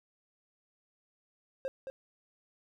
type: tone with echo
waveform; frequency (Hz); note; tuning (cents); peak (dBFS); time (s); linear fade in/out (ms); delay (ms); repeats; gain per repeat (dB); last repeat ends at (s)
triangle; 532; C5; +29; -30; 1.65-1.68; 0; 220; 1; -6; 1.9
effects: none